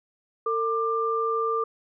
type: tone pair together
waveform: sine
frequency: 451.6 / 1189 Hz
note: A4 / D6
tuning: +45 / +21 cents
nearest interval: octave + perfect fourth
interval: 1676 cents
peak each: -26 / -25 dBFS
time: 0.46-1.64 s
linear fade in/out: 5 ms
effects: none